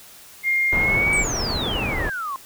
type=tone with pitch glide; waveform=sine; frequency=2122 to 2274 Hz; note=C7 to C#7; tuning=+24 to +44 cents; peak=-17 dBFS; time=0.43-1.25 s; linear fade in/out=50 ms; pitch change=+120 cents; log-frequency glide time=0.77-1.11 s
type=low-pass noise; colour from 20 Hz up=pink; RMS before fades=-26 dBFS; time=0.72-2.1 s; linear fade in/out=10 ms; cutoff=1400 Hz; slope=12 dB/octave
type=exponential sweep; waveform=sine; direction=down; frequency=8590 to 1046.5 Hz; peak=-25 dBFS; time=1.13-2.36 s; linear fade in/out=0 ms
effects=white hiss -45 dBFS RMS until 2.45 s